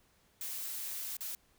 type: noise with dropouts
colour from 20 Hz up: blue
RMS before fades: -40 dBFS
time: 0.41-1.35 s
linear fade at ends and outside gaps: 1 ms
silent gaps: 1.168-1.207 s
effects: pink hiss -69 dBFS RMS until 1.58 s